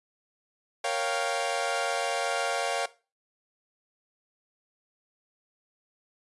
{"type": "chord", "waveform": "sawtooth", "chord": "G half-diminished seventh", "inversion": "first", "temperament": "equal", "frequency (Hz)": [466.2, 554.4, 698.5, 784], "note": ["Bb4", "Db5", "F5", "G5"], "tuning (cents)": [0, 0, 0, 0], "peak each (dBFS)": [-31, -28, -27, -30], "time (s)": [0.84, 2.86], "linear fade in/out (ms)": 5, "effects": ["noise-tail reverb RT60 0.3 s tail -17 dB re dry", "resampled to 24000 Hz"]}